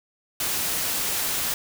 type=noise; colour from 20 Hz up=white; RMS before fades=-26 dBFS; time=0.4-1.54 s; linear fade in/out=2 ms; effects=none